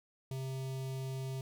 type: tone with notch filter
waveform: square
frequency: 132.4 Hz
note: C3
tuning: 21 cents sharp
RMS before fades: -39 dBFS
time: 0.31-1.41 s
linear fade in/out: 2 ms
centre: 1500 Hz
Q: 0.91
effects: none